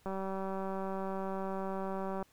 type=click train; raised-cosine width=1 ms; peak=-25 dBFS; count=417; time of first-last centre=0.06-2.227 s; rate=192 Hz; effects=pink hiss -67 dBFS RMS until 2.32 s